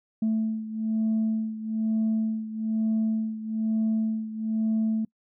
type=beating tone pair; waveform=sine; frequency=220 / 221.1 Hz; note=A3 / A3; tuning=0 / +9 cents; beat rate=1.1 Hz; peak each=-24 / -28 dBFS; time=0.22-5.05 s; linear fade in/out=5 ms; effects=noise-tail reverb RT60 0.1 s tail -26 dB re dry + tanh soft clip ceiling -19 dBFS